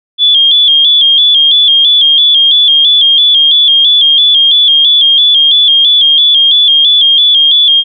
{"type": "tone with vibrato", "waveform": "sine", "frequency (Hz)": 3336, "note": "G#7", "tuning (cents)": 7, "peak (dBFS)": -3, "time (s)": [0.18, 7.84], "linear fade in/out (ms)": 50, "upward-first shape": "square", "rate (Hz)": 3, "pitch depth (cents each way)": 58, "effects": []}